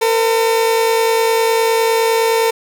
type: tone pair together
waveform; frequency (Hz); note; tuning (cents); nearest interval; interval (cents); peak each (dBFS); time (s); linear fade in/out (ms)
30% pulse; 453.2 / 503; A#4 / B4; -49 / +32; major second; 181; -10 / -19; 0.01-2.51; 10
effects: none